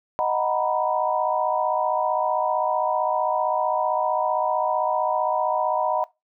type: chord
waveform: sine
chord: B major seventh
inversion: first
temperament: equal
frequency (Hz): 622.3 / 740 / 932.3 / 987.8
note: D#5 / F#5 / A#5 / B5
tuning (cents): 0 / 0 / 0 / 0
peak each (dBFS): -25 / -25 / -27 / -26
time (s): 0.19-6.04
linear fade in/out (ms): 0
effects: noise-tail reverb RT60 0.2 s tail -20 dB re dry